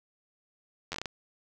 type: slowing click train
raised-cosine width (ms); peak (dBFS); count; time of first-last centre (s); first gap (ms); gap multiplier
0.2; -17; 7; 0.92-1.057; 10; 1.33
effects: none